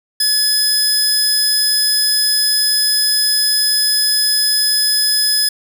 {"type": "tone pair together", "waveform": "sawtooth", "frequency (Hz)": [1712, 5057], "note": ["A6", "D#8"], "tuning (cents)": [-48, 27], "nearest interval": "octave + perfect fifth", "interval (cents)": 1875, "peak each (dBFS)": [-21, -10], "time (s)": [0.2, 5.49], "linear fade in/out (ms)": 5, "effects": []}